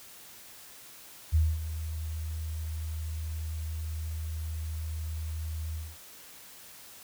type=tone with ADSR envelope; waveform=sine; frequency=79 Hz; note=D#2; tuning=27 cents sharp; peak=-19 dBFS; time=1.32-5.97 s; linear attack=30 ms; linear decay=230 ms; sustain=-13 dB; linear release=220 ms; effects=white hiss -50 dBFS RMS until 7.03 s